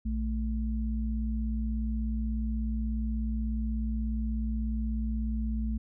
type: tone pair together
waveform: sine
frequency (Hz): 58.27 / 220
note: A#1 / A3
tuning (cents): 0 / 0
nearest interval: octave + major seventh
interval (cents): 2300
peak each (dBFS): -29 / -33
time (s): 0.05-5.78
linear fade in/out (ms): 10
effects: none